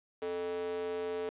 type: tone with high-pass filter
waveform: square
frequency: 87.6 Hz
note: F2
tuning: 6 cents sharp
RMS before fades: -36 dBFS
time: 0.22-1.29 s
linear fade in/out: 0 ms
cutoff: 430 Hz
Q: 4.6
effects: resampled to 8000 Hz + 11-bit